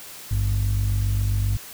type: tone pair together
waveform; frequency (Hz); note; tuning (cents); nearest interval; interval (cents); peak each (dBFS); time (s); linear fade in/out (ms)
sine; 52.43 / 100; G#1 / G2; +17 / +35; major seventh; 1118; -21 / -19; 0.31-1.57; 5
effects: tanh soft clip ceiling -16 dBFS + white hiss -40 dBFS RMS until 1.73 s